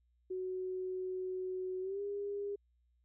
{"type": "tone with pitch glide", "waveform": "sine", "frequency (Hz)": [371.1, 404.7], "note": ["F#4", "G#4"], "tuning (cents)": [5, -45], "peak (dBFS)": -36, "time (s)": [0.3, 2.56], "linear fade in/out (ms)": 10, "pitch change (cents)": 150, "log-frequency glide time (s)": [1.81, 2.01], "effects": ["added 60 Hz sine -70 dBFS peak until 3.04 s"]}